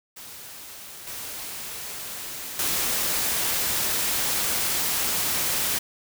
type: noise with level steps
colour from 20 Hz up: white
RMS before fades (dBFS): -41 / -35 / -25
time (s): 0.16-5.79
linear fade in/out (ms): 10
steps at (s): 1.07 / 2.59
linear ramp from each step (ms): 2
effects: none